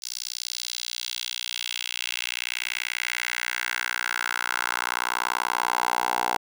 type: tone with high-pass filter sweep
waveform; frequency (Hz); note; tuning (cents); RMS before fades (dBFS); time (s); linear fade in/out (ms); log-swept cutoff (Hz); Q
10% pulse; 60.4; B1; -38; -29; 0.02-6.37; 5; 5100 to 780; 2.5
effects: none